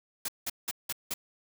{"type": "noise bursts", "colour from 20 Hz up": "white", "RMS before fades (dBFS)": -33, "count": 5, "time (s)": [0.25, 1.14], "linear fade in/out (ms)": 5, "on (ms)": 34, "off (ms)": 180, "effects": []}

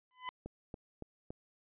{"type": "tone with exponential growth", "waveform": "sawtooth", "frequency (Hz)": 1008, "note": "B5", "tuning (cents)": 35, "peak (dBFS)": -31, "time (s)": [0.11, 0.29], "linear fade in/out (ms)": 0, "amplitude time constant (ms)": 37}
{"type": "click train", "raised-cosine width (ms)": 2, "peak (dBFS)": -30, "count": 4, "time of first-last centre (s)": [0.46, 1.305], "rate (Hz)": 3.55}
{"effects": ["resampled to 8000 Hz"]}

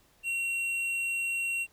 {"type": "tone with tanh clipping", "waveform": "triangle", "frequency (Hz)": 2738, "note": "F7", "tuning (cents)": -35, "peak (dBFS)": -30, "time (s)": [0.23, 1.67], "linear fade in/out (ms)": 50, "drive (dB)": 12, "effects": ["pink hiss -64 dBFS RMS until 1.72 s"]}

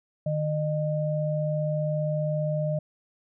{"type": "tone pair together", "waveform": "sine", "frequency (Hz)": [152.5, 610], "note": ["D#3", "D#5"], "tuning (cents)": [-34, -34], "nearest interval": "2 octaves", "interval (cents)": 2400, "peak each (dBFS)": [-26, -28], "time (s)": [0.26, 2.79], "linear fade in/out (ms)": 5, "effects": []}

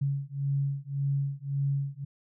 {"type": "beating tone pair", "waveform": "sine", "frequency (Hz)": [138.59, 140.39], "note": ["C#3", "C#3"], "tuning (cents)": [0, 22], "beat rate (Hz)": 1.8, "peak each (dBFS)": [-30, -30], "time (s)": [0.01, 2.05], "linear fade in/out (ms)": 10, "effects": []}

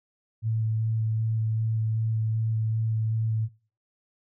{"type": "tone with vibrato", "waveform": "sine", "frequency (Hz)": 111, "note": "A2", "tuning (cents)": 16, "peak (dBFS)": -23, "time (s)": [0.42, 3.49], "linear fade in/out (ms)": 50, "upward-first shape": "square", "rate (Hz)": 2.6, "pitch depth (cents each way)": 9, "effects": ["noise-tail reverb RT60 0.4 s tail -23 dB re dry"]}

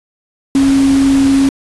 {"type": "tone in noise", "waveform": "sine", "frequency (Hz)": 272.7, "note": "C#4", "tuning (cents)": -28, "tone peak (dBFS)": -7, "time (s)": [0.55, 1.49], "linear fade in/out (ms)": 2, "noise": "pink", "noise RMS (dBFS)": -23, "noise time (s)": [0.55, 1.49], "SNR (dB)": 13, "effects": ["resampled to 24000 Hz"]}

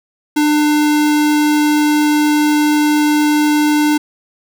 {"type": "tone", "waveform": "square", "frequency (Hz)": 299.3, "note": "D4", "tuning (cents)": 33, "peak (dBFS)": -11, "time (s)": [0.36, 3.98], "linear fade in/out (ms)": 10, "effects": []}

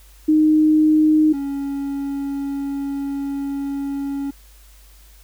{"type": "tone pair in turn", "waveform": ["sine", "triangle"], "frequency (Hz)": [308.8, 278.8], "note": ["D#4", "C#4"], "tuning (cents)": [-13, 10], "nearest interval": "major second", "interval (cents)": 177, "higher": "first", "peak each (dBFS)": [-11, -20], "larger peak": "first", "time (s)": [[0.28, 1.33], [1.33, 4.31]], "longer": "second", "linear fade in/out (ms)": 10, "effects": ["added 50 Hz sine -45 dBFS peak until 5.23 s", "white hiss -52 dBFS RMS until 5.23 s"]}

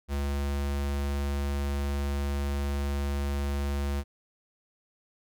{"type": "tone", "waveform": "square", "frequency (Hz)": 70.6, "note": "C#2", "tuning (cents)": 32, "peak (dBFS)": -28, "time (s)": [0.08, 4.04], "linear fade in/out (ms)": 50, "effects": []}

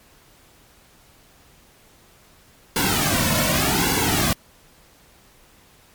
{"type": "noise with flanger", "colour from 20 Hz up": "pink", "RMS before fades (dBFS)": -20, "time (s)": [2.76, 4.33], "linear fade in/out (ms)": 2, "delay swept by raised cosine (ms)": [1.6, 2.51], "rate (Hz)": 0.86, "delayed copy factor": -0.95, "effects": ["pink hiss -53 dBFS RMS until 5.94 s", "MP3 96 kbps"]}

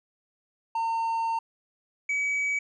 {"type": "tone pair in turn", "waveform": "triangle", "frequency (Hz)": [910, 2276], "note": ["A#5", "C#7"], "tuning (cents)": [-42, 45], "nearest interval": "octave + major third", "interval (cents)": 1587, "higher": "second", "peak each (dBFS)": -23, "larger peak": "neither", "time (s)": [[0.75, 1.39], [2.09, 2.59]], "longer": "first", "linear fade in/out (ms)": 5, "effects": ["resampled to 22050 Hz"]}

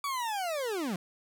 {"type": "linear sweep", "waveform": "40% pulse", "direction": "down", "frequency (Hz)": [1155, 164.2], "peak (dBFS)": -30, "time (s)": [0.04, 0.96], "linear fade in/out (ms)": 2, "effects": []}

